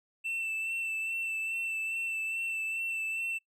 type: tone with vibrato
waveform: triangle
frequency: 2669 Hz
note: E7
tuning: 21 cents sharp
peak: -30 dBFS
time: 0.24-3.39 s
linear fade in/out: 20 ms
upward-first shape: sine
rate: 2.4 Hz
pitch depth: 21 cents each way
effects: noise-tail reverb RT60 0.1 s tail -24 dB re dry